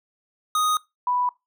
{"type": "tone pair in turn", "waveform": ["square", "sine"], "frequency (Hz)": [1244.5, 987.8], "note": ["D#6", "B5"], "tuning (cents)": [0, 0], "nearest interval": "major third", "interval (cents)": 400, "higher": "first", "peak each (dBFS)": -20, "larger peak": "neither", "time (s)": [[0.55, 0.77], [1.07, 1.29]], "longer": "neither", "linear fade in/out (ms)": 2, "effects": ["noise-tail reverb RT60 0.2 s tail -21 dB re dry"]}